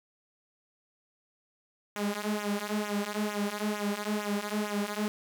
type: tone with flanger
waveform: sawtooth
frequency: 207.7 Hz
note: G#3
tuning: in tune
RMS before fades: -32 dBFS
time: 1.96-5.08 s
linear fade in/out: 0 ms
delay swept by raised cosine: 0.21 to 5.21 ms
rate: 2.2 Hz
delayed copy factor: -0.85
effects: none